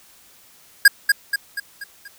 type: tone with echo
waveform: square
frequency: 1632 Hz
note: G#6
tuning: 31 cents flat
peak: -6 dBFS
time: 0.85-0.88 s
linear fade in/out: 5 ms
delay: 240 ms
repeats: 5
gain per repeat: -6 dB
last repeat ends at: 2.08 s
effects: white hiss -51 dBFS RMS until 2.18 s